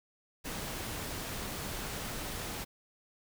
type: noise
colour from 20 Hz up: pink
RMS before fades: -39 dBFS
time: 0.44-2.65 s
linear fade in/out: 20 ms
effects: none